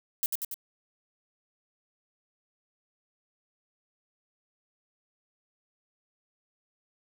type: noise with echo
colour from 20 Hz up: violet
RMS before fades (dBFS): -27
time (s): 0.23-0.26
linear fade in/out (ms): 0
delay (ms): 94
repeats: 3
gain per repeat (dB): -3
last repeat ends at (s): 0.542
effects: none